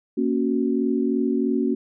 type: chord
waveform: sine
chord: F# major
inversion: first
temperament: equal with one note detuned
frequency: 233.1 / 276.2 / 370 Hz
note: A#3 / C#4 / F#4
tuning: 0 / -6 / 0 cents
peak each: -23 / -23 / -25 dBFS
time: 0.17-1.75 s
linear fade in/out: 10 ms
effects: none